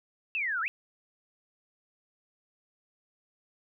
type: exponential two-way sweep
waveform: sine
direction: down then up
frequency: 2739 to 1293 to 2739 Hz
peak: -28 dBFS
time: 0.35-0.68 s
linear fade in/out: 0 ms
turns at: 0.61 s
effects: none